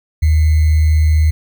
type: tone with sample-and-hold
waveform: sine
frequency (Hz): 77.78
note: D#2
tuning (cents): 0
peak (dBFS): -8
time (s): 0.22-1.31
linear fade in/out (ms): 10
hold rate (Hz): 2100
effects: none